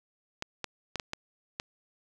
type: clicks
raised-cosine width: 0.2 ms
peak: -16 dBFS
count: 6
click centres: 0.424 / 0.643 / 0.957 / 0.998 / 1.134 / 1.599 s
effects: none